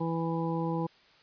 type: harmonic tone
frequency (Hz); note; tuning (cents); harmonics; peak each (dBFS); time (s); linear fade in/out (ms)
165.2; E3; +4; 1 / 2 / 3 / 5 / 6; -31 / -34 / -36 / -38 / -39; 0-0.87; 10
effects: white hiss -60 dBFS RMS until 1.22 s + resampled to 11025 Hz